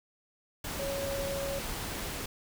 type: tone in noise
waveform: sine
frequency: 554 Hz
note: C#5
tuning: 1 cent flat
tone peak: -33 dBFS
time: 0.79-1.59 s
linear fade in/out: 5 ms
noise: pink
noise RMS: -37 dBFS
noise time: 0.64-2.26 s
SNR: +1 dB
effects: none